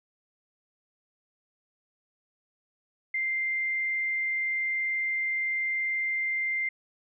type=tone; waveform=sine; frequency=2093 Hz; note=C7; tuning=in tune; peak=-26 dBFS; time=3.14-6.69 s; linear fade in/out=5 ms; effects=none